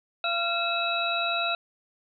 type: tone cluster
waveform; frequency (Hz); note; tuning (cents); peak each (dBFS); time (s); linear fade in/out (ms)
sine; 684 / 1375 / 2603 / 3873; F5 / F6 / E7 / B7; -36 / -27 / -22 / -35; -30; 0.24-1.55; 2
effects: none